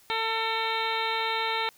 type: harmonic tone with a mistuned harmonic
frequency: 448.2 Hz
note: A4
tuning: 32 cents sharp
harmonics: 1 / 2 / 3 / 4 / 5 / 6 / 7 / 8 / 9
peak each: -35 / -30 / -34 / -37 / -33 / -40 / -39 / -35 / -38 dBFS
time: 0.1-1.69 s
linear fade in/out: 0 ms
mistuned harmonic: 8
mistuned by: +41 cents
effects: white hiss -58 dBFS RMS until 1.77 s